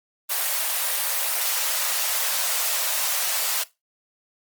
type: high-pass noise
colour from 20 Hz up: white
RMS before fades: -24 dBFS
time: 0.29-3.64 s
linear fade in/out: 20 ms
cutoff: 520 Hz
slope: 48 dB/octave
effects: noise-tail reverb RT60 0.2 s tail -17 dB re dry + Opus 24 kbps